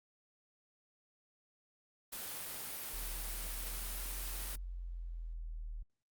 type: noise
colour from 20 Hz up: white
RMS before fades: -43 dBFS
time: 2.12-4.56 s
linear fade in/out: 10 ms
type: exponential two-way sweep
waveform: sine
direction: up then down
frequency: 38.57 to 44.81 to 38.57 Hz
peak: -40 dBFS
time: 2.93-5.83 s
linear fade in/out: 10 ms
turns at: 4.59 s
effects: Opus 32 kbps